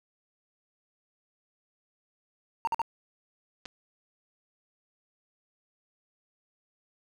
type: tone bursts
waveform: triangle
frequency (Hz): 917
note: A#5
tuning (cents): -29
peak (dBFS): -23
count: 3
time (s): 2.65-2.817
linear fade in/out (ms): 0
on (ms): 23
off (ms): 49
type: clicks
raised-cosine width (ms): 0.2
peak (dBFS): -24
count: 2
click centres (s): 3.655 / 3.659
effects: none